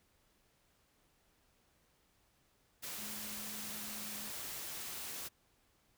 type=tone in noise; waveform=sine; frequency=211.2 Hz; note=G#3; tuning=29 cents sharp; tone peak=-52 dBFS; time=2.97-4.3 s; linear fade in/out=20 ms; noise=white; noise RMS=-44 dBFS; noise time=2.82-5.29 s; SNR=-11 dB; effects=pink hiss -73 dBFS RMS until 5.97 s